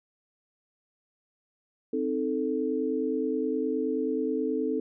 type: chord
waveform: sine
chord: A diminished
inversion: first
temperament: equal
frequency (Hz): 261.6 / 311.1 / 440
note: C4 / Eb4 / A4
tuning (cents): 0 / 0 / 0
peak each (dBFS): -30 / -31 / -29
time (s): 1.93-4.8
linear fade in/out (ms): 5
effects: none